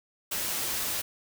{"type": "noise", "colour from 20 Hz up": "white", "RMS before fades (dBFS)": -31, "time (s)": [0.31, 1.02], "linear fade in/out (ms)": 10, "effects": []}